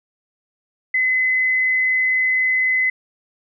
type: tone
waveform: sine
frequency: 2031 Hz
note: B6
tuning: 48 cents sharp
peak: -15 dBFS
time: 0.94-2.9 s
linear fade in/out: 5 ms
effects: none